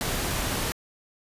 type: noise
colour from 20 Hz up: pink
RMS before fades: -28 dBFS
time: 0.01-0.72 s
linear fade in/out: 0 ms
effects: resampled to 32000 Hz